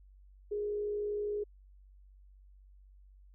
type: tone with frequency modulation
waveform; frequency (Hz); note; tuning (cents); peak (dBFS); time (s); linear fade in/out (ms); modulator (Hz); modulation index
sine; 415.3; G#4; 0; -32; 0.51-1.44; 10; 52.7; 0.27
effects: added 48 Hz sine -55 dBFS peak until 3.34 s